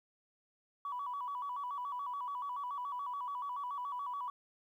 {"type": "tone with vibrato", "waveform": "sine", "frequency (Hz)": 1058, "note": "C6", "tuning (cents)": 19, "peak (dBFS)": -36, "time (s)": [0.85, 4.3], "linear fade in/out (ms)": 2, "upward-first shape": "square", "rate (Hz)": 7, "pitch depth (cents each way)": 120, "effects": ["tanh soft clip ceiling -32 dBFS", "12-bit"]}